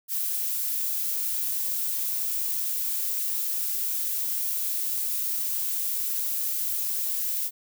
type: noise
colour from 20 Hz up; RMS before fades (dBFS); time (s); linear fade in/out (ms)
violet; -28; 0.08-7.51; 50
effects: none